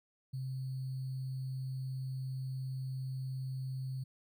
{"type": "tone with sample-and-hold", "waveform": "sine", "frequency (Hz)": 131.4, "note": "C3", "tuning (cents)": 8, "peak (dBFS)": -36, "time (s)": [0.33, 4.04], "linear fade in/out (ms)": 10, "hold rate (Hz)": 4410, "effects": []}